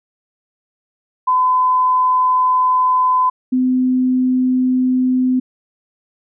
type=tone pair in turn; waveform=sine; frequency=1014 / 255 Hz; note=B5 / C4; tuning=+45 / -44 cents; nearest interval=2 octaves; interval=2389 cents; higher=first; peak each=-11 / -12 dBFS; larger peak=first; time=1.27-3.3 / 3.52-5.4 s; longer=first; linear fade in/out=10 ms; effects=none